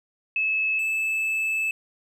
sine / triangle tone pair in turn, 2599 / 2619 Hz, E7 / E7, -25 / -12 cents, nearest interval unison, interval 13 cents, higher second, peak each -21 dBFS, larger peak neither, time 0.36-0.79 / 0.79-1.71 s, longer second, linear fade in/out 2 ms, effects none

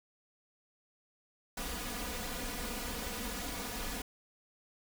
pink noise with comb filter, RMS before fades -39 dBFS, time 1.57-4.02 s, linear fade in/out 5 ms, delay 4.1 ms, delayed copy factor +0.95, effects none

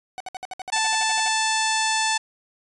45% pulse tone bursts, 748 Hz, F#5, 19 cents sharp, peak -30 dBFS, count 14, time 0.18-1.282 s, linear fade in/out 0 ms, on 23 ms, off 60 ms
harmonic tone, 880 Hz, A5, in tune, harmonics 1 / 2 / 3 / 4 / 5 / 6 / 7 / 8 / 9 / 10, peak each -24 / -27 / -29 / -30 / -31 / -32 / -32 / -33 / -34 / -34 dBFS, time 0.72-2.18 s, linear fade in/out 10 ms
effects resampled to 22050 Hz

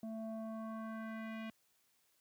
square tone with low-pass filter sweep, 221.8 Hz, A3, 14 cents sharp, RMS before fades -44 dBFS, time 0.03-1.5 s, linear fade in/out 2 ms, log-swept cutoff 520 to 2700 Hz, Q 2.3, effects white hiss -75 dBFS RMS until 2.2 s + high-pass 60 Hz 12 dB/octave

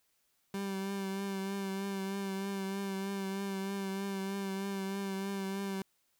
30% pulse tone with vibrato, 195.2 Hz, G3, 7 cents flat, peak -32 dBFS, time 0.54-5.82 s, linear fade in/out 2 ms, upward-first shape triangle, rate 3.2 Hz, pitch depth 32 cents each way, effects white hiss -75 dBFS RMS until 6.19 s

